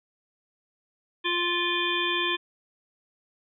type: harmonic tone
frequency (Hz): 349.2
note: F4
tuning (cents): 0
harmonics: 1 / 3 / 5 / 7 / 9 / 10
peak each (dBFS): -31 / -31 / -31 / -31 / -31 / -31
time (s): 1.24-2.37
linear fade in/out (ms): 20
effects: none